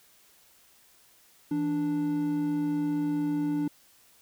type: tone pair together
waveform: triangle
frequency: 164.83 / 293.7 Hz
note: E3 / D4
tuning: 0 / 0 cents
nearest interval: minor seventh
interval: 1000 cents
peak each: -33 / -24 dBFS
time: 1.51-3.68 s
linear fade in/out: 5 ms
effects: white hiss -60 dBFS RMS until 4.21 s